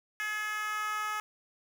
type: tone with high-pass filter sweep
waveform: 10% pulse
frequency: 425 Hz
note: G#4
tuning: 40 cents sharp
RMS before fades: -34 dBFS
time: 0.2-1.2 s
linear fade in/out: 0 ms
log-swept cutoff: 1700 to 1100 Hz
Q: 3.4
effects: none